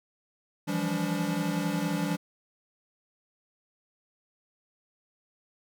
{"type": "tone cluster", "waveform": "square", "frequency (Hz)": [163.6, 174.6, 198.8, 288], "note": ["E3", "F3", "G3", "D4"], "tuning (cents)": [-13, 0, 25, -34], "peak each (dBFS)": [-35, -33, -34, -33], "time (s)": [0.67, 2.17], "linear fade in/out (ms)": 20, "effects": []}